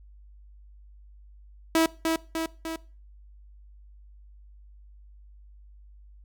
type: tone with echo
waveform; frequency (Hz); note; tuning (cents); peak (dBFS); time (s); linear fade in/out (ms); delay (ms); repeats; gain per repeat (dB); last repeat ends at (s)
sawtooth; 324.9; E4; -25; -15; 1.75-1.86; 2; 300; 3; -4; 2.76
effects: noise-tail reverb RT60 0.4 s tail -22 dB re dry + added 50 Hz sine -48 dBFS peak until 6.24 s